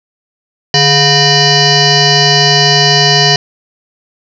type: tone with frequency modulation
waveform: sine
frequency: 2404 Hz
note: D7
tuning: 40 cents sharp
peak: -5 dBFS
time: 0.74-3.36 s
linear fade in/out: 2 ms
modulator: 564 Hz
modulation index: 5.2
effects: none